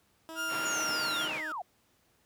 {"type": "tone with pitch glide", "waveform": "15% pulse", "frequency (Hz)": [323.6, 312], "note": ["E4", "D#4"], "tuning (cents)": [-32, 5], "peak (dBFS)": -35, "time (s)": [0.29, 1.52], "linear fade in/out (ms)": 0, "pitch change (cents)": -63, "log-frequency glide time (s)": [0.52, 0.87]}
{"type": "tone with vibrato", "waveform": "35% pulse", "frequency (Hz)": 1396.9, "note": "F6", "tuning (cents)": 0, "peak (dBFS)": -30, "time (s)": [0.35, 1.29], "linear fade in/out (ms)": 50, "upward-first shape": "sine", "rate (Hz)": 3.6, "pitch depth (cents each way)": 13}
{"type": "band-pass noise", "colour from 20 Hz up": "white", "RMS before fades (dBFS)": -40, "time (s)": [0.48, 1.42], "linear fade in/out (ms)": 50, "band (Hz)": [140, 2100], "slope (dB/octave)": 12}
{"type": "linear sweep", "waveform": "sine", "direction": "down", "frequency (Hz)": [7040, 659.3], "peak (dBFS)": -34, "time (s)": [0.65, 1.62], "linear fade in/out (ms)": 5}
{"effects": ["pink hiss -69 dBFS RMS until 2.25 s", "high-pass 60 Hz 12 dB/octave"]}